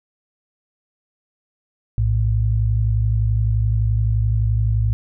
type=tone pair together; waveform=sine; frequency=58.16 / 109.8 Hz; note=A#1 / A2; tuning=-3 / -3 cents; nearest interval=major seventh; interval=1100 cents; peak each=-19 / -17 dBFS; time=1.98-4.93 s; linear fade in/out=0 ms; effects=none